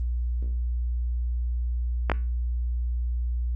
clicks, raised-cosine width 0.5 ms, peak -8 dBFS, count 2, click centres 2.098 / 2.117 s, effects added 60 Hz sine -24 dBFS peak until 3.55 s + Opus 32 kbps

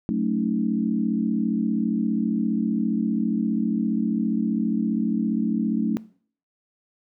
sine chord, D# half-diminished seventh, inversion first, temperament equal with one note detuned, 185 / 220 / 277.2 / 317.3 Hz, F#3 / A3 / C#4 / D#4, 0 / 0 / 0 / +34 cents, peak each -27 / -24 / -28 / -30 dBFS, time 0.09-5.97 s, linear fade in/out 0 ms, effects noise-tail reverb RT60 0.5 s tail -19 dB re dry

